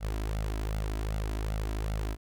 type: tone with flanger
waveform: sawtooth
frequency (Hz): 52.9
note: G#1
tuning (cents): +33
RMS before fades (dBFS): -32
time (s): 0-2.17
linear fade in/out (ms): 50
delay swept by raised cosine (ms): 1.4 to 3.1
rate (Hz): 2.6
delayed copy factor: +0.65
effects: none